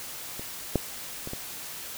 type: clicks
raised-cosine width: 2 ms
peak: -24 / -9 / -22 / -21 dBFS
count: 4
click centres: 0.395 / 0.757 / 1.274 / 1.334 s
effects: white hiss -39 dBFS RMS until 1.97 s